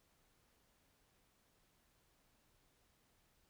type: silence
effects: pink hiss -75 dBFS RMS until 3.49 s